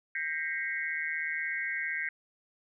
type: tone cluster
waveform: sine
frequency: 1587 / 1872 / 2029 / 2185 Hz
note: G6 / A#6 / B6 / C#7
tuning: +21 / +7 / +46 / -26 cents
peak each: -36 / -36 / -37 / -37 dBFS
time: 0.15-2.09 s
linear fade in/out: 2 ms
effects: none